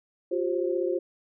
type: tone cluster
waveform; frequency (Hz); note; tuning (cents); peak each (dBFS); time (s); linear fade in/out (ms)
sine; 352.9 / 388.2 / 530; F4 / G4 / C5; +18 / -17 / +22; -27 / -30 / -30; 0.31-0.99; 10
effects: none